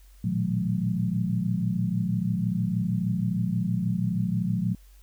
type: tone cluster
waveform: sine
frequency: 113.4 / 119.7 / 156.5 / 180.2 / 213 Hz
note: A#2 / A#2 / D#3 / F#3 / G#3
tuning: -47 / +46 / +10 / -45 / +44 cents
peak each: -33 / -30 / -34 / -26 / -32 dBFS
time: 0.24-4.75 s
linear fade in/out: 5 ms
effects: added 47 Hz sine -49 dBFS peak until 5.02 s + white hiss -62 dBFS RMS until 5.02 s